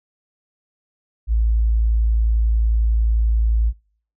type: tone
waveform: sine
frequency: 55.6 Hz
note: A1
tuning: 19 cents sharp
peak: -14 dBFS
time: 1.27-3.73 s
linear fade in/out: 50 ms
effects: noise-tail reverb RT60 0.5 s tail -25 dB re dry